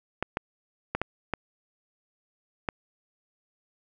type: clicks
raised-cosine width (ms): 0.5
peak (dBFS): -12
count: 6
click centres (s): 0.226 / 0.371 / 0.95 / 1.016 / 1.337 / 2.688
effects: none